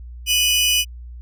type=tone pair together; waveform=sawtooth; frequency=2489 / 2960 Hz; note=D#7 / F#7; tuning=0 / 0 cents; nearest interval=minor third; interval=300 cents; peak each=-18 / -13 dBFS; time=0.26-0.85 s; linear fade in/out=50 ms; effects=added 60 Hz sine -33 dBFS peak until 1.21 s